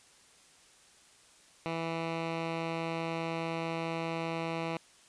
10% pulse tone with low-pass filter, 164.81 Hz, E3, in tune, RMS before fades -35 dBFS, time 1.66-4.77 s, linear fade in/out 0 ms, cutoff 3000 Hz, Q 1.3, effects white hiss -60 dBFS RMS until 5.08 s + resampled to 22050 Hz

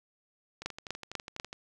two click trains, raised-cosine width 0.2 ms, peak -16 / -24 dBFS, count 4 / 12, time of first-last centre 0.66-1.399 / 0.62-1.529 s, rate 4.06 / 12.1 Hz, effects none

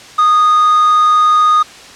triangle tone with quantisation, 1237 Hz, D#6, 10 cents flat, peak -5 dBFS, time 0.18-1.63 s, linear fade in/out 10 ms, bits 5, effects white hiss -35 dBFS RMS until 1.95 s + low-pass 6000 Hz 12 dB/octave

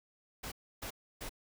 pink noise bursts, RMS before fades -42 dBFS, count 3, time 0.43-1.294 s, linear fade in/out 10 ms, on 88 ms, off 300 ms, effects none

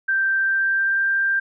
sine tone with pitch glide, 1568 to 1583.5 Hz, G6 to G6, 0 to +17 cents, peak -17 dBFS, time 0.08-1.4 s, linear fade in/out 10 ms, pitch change +17 cents, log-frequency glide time 0.37-1.08 s, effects none

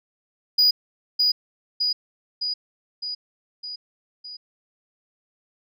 sine tone with echo, 4916 Hz, D#8, 22 cents flat, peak -11 dBFS, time 0.58-0.71 s, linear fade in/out 10 ms, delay 610 ms, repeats 6, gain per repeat -4 dB, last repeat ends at 4.37 s, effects tanh soft clip ceiling -13 dBFS

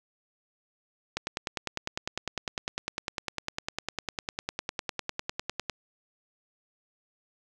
click train, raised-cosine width 0.2 ms, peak -13 dBFS, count 46, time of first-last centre 1.17-5.697 s, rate 9.94 Hz, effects none

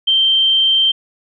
sine tone, 3136 Hz, G7, in tune, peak -10 dBFS, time 0.07-0.92 s, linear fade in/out 10 ms, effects none

